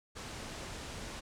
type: low-pass noise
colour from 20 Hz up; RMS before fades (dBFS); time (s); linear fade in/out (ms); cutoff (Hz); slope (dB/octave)
pink; -44; 0.15-1.21; 20; 8700; 24
effects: none